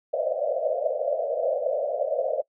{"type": "band-pass noise", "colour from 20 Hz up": "pink", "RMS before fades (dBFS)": -26, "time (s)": [0.13, 2.42], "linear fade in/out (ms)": 10, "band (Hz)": [500, 670], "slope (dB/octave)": 96, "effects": ["noise-tail reverb RT60 0.1 s tail -23 dB re dry"]}